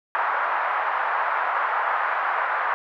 pink band-pass noise, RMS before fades -24 dBFS, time 0.15-2.74 s, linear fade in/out 0 ms, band 820 to 1600 Hz, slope 24 dB/octave, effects none

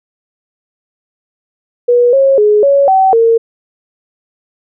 sine tone with pitch steps, 484.7 / 543 / 419.7 / 559 / 764 / 457.7 Hz, B4 / C#5 / G#4 / C#5 / G5 / A#4, -32 / -36 / +18 / +14 / -45 / -32 cents, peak -5 dBFS, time 1.88-3.38 s, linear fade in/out 10 ms, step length 250 ms, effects none

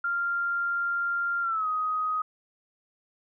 sine tone with pitch glide, 1392 to 1254.5 Hz, F6 to D#6, -6 to +14 cents, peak -25 dBFS, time 0.04-2.22 s, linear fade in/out 5 ms, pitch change -180 cents, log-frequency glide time 1.42-1.67 s, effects none

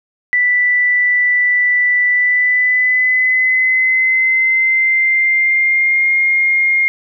sine tone with pitch glide, 1975.5 to 2130 Hz, B6 to C7, 0 to +30 cents, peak -10 dBFS, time 0.33-6.88 s, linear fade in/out 0 ms, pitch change +130 cents, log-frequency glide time 2.08-6.13 s, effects none

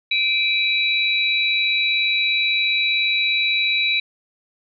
sine tone cluster, 2348 / 2546 / 3915 Hz, D7 / D#7 / B7, -1 / +39 / -16 cents, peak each -20 / -26 / -20 dBFS, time 0.11-4 s, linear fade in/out 5 ms, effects none

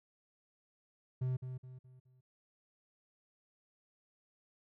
triangle tone with echo, 128 Hz, C3, 38 cents flat, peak -30 dBFS, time 1.21-1.37 s, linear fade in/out 10 ms, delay 210 ms, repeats 4, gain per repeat -8 dB, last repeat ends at 2.21 s, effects none

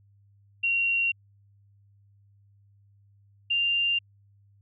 sine tone pair in turn, 2751 / 2789 Hz, F7 / F7, -27 / -3 cents, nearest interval unison, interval 24 cents, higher second, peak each -22 dBFS, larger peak neither, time 0.63-1.12 / 3.5-3.99 s, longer neither, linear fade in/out 10 ms, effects added 100 Hz sine -57 dBFS peak until 4.61 s

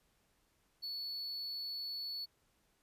triangle tone, 4426 Hz, C#8, 3 cents flat, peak -38 dBFS, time 0.82-2.26 s, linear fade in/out 20 ms, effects pink hiss -75 dBFS RMS until 2.82 s + resampled to 32000 Hz

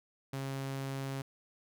sawtooth tone, 135.7 Hz, C#3, 36 cents flat, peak -32 dBFS, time 0.33-1.22 s, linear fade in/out 5 ms, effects none

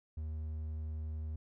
triangle tone, 77.78 Hz, D#2, in tune, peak -35 dBFS, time 0.17-1.36 s, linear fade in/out 5 ms, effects none

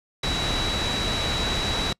sine tone in noise, 3908 Hz, B7, 19 cents flat, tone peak -27 dBFS, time 0.23-1.93 s, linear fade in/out 5 ms, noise pink, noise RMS -26 dBFS, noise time 0.23-1.93 s, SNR -4 dB, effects noise-tail reverb RT60 0.1 s tail -26 dB re dry + low-pass 6000 Hz 12 dB/octave

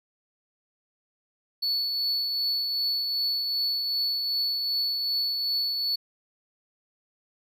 triangle tone with tremolo, 4435 Hz, C#8, in tune, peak -22 dBFS, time 1.62-5.96 s, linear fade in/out 10 ms, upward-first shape triangle, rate 2.6 Hz, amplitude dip 35%, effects none

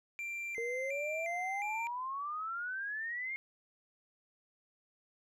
triangle tone with vibrato, 2217 Hz, C#7, in tune, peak -36 dBFS, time 0.19-1.87 s, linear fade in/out 0 ms, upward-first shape square, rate 1.4 Hz, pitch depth 110 cents each way
sine exponential sweep, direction up, 458.2 to 2162 Hz, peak -36 dBFS, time 0.58-3.36 s, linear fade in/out 0 ms
effects none

